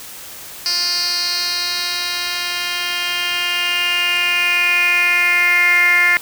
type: tone with band-pass filter sweep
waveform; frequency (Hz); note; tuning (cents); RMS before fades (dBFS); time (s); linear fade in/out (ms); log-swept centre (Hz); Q
10% pulse; 352.1; F4; +14; -17; 0.66-6.17; 0; 4700 to 2000; 6.5
effects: white hiss -34 dBFS RMS until 6.21 s